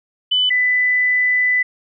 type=tone pair in turn; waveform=sine; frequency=3000 / 1995.3 Hz; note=F#7 / B6; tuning=+23 / +17 cents; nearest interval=perfect fifth; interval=706 cents; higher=first; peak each=-13 dBFS; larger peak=neither; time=0.31-0.5 / 0.5-1.63 s; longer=second; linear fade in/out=10 ms; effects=none